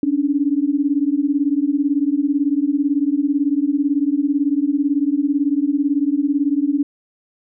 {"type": "beating tone pair", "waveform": "sine", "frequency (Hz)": [277.2, 295.2], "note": ["C#4", "D4"], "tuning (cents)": [0, 9], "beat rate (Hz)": 18, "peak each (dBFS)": -18, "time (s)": [0.03, 6.83], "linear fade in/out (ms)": 2, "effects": []}